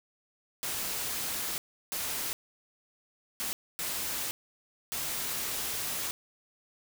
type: noise bursts at uneven times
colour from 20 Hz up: white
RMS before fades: -34 dBFS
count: 5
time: 0.63-1.58 / 1.92-2.33 / 3.4-3.53 / 3.79-4.31 / 4.92-6.11 s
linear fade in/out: 0 ms
effects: none